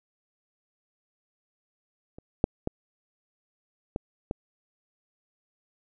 clicks, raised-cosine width 2 ms, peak -30 / -6 / -14 / -16 / -16 dBFS, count 5, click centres 2.185 / 2.441 / 2.674 / 3.961 / 4.311 s, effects none

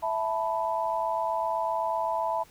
sine chord, E suspended fourth, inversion none, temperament equal, 659.3 / 880 / 987.8 Hz, E5 / A5 / B5, 0 / 0 / 0 cents, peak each -30 dBFS, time 0.02-2.44 s, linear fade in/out 20 ms, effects pink hiss -56 dBFS RMS until 2.5 s

